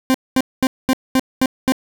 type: tone bursts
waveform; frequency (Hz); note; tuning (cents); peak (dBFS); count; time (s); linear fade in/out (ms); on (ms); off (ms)
40% pulse; 260.8; C4; -5; -11; 7; 0.1-1.721; 0; 43; 220
effects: none